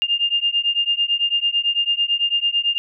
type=beating tone pair; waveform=sine; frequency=2807 / 2816 Hz; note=F7 / F7; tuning=+8 / +14 cents; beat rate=9 Hz; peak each=-20 dBFS; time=0.02-2.78 s; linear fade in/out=0 ms; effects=none